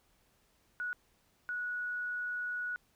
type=tone bursts at uneven times; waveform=sine; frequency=1465 Hz; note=F#6; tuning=18 cents flat; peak=-34 dBFS; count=2; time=0.8-0.93 / 1.49-2.76 s; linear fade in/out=0 ms; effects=pink hiss -71 dBFS RMS until 2.95 s